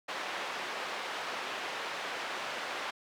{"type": "band-pass noise", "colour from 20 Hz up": "pink", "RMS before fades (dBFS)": -38, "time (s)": [0.08, 2.91], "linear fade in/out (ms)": 10, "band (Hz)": [630, 3300], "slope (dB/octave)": 12, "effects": []}